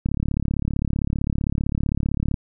click train, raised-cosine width 5 ms, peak -10 dBFS, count 82, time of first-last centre 0.06-2.342 s, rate 35.5 Hz, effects none

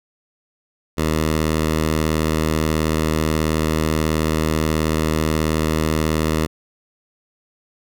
10% pulse tone, 78.5 Hz, D#2, 16 cents sharp, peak -9 dBFS, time 0.97-6.47 s, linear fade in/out 20 ms, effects none

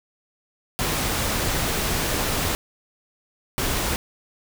pink noise bursts at uneven times, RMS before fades -24 dBFS, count 2, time 0.79-2.55 / 3.58-3.96 s, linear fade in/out 0 ms, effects none

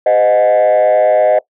sine tone with frequency modulation, 621 Hz, D#5, 3 cents flat, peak -5 dBFS, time 0.06-1.39 s, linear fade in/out 5 ms, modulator 109 Hz, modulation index 0.88, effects noise-tail reverb RT60 0.1 s tail -21 dB re dry + tanh soft clip ceiling -6 dBFS

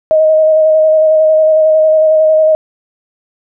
sine tone with vibrato, 627 Hz, D#5, 13 cents sharp, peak -5 dBFS, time 0.11-2.55 s, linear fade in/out 0 ms, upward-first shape square, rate 11 Hz, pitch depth 14 cents each way, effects none

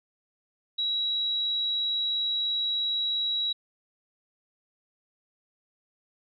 sine tone, 3879 Hz, B7, 32 cents flat, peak -25 dBFS, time 0.78-3.53 s, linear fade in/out 10 ms, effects none

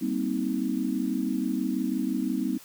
sine chord, C minor seventh, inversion second, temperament just, 196.22 / 235.5 / 261.6 / 314 Hz, G3 / Bb3 / C4 / Eb4, +2 / +18 / 0 / +16 cents, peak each -32 / -31 / -29 / -31 dBFS, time 0.01-2.58 s, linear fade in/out 10 ms, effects white hiss -50 dBFS RMS until 2.64 s

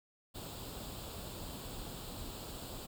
pink noise with comb filter, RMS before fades -45 dBFS, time 0.34-2.87 s, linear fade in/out 20 ms, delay 0.25 ms, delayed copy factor +0.65, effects none

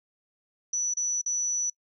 sine tone with dropouts, 5930 Hz, F#8, 3 cents sharp, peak -25 dBFS, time 0.73-1.7 s, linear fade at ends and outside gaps 5 ms, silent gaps 0.939-0.969 / 1.215-1.26 s, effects noise-tail reverb RT60 0.1 s tail -26 dB re dry

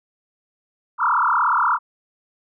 sine tone with frequency modulation, 1174.7 Hz, D6, in tune, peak -15 dBFS, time 0.98-1.79 s, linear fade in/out 50 ms, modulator 36.9 Hz, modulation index 6.7, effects none

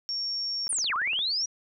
sine tone, 5510 Hz, F8, 24 cents flat, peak -28 dBFS, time 0.09-0.68 s, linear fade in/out 0 ms
click train, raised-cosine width 0.5 ms, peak -29 dBFS, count 10, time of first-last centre 0.67-1.19 s, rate 17.3 Hz
sine linear two-way sweep, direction down then up, 10140 to 987.8 to 5830 Hz, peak -25 dBFS, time 0.69-1.46 s, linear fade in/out 10 ms, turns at 0.94 s
effects none

